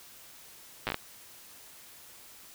slowing click train, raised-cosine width 0.3 ms, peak -14 dBFS, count 6, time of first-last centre 0.87-0.944 s, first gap 8 ms, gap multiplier 1.31, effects white hiss -52 dBFS RMS until 2.54 s

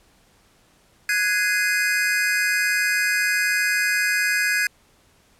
square chord, Ab dominant seventh, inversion third, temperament equal with one note detuned, 1480 / 1661.2 / 2064 / 2489 Hz, Gb6 / Ab6 / C7 / Eb7, 0 / 0 / -24 / 0 cents, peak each -28 / -22 / -27 / -27 dBFS, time 1.09-4.67 s, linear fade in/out 2 ms, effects pink hiss -58 dBFS RMS until 5.39 s + low-pass 12000 Hz 12 dB/octave

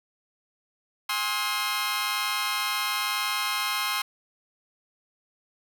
15% pulse tone cluster, 819 / 1058 / 1279 / 1444 Hz, G#5 / C6 / D#6 / F#6, -24 / +19 / +47 / -43 cents, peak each -28 / -22 / -25 / -29 dBFS, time 1.09-4.02 s, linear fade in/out 5 ms, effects none

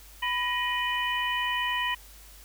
sine tone cluster, 991 / 1887 / 2458 / 2990 Hz, B5 / A#6 / D#7 / F#7, +6 / +21 / -22 / +17 cents, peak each -30 / -30 / -35 / -32 dBFS, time 0.22-1.95 s, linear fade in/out 10 ms, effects added 50 Hz sine -50 dBFS peak until 2.44 s + white hiss -52 dBFS RMS until 2.44 s

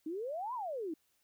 sine exponential two-way sweep, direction up then down, 298.7 to 1044 to 298.7 Hz, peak -36 dBFS, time 0.06-0.94 s, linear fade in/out 5 ms, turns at 0.54 s, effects white hiss -75 dBFS RMS until 1.23 s

